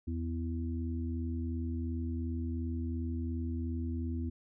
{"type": "harmonic tone", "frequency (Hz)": 82.8, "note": "E2", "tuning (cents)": 8, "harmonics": [1, 3, 4], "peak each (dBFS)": [-34, -38, -44], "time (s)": [0.07, 4.3], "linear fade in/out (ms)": 10, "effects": []}